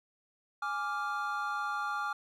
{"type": "chord", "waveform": "triangle", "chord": "D diminished", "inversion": "second", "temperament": "equal", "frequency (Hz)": [830.6, 1174.7, 1396.9], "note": ["Ab5", "D6", "F6"], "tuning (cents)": [0, 0, 0], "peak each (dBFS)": [-36, -34, -34], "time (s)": [0.62, 2.13], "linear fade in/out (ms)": 5, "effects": []}